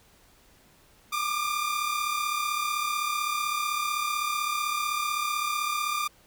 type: tone pair together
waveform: sawtooth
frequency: 1174.7 / 1210.5 Hz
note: D6 / D#6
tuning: 0 / -48 cents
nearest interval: minor second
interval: 52 cents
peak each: -27 / -25 dBFS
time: 1.12-6.08 s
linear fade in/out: 10 ms
effects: pink hiss -59 dBFS RMS until 6.26 s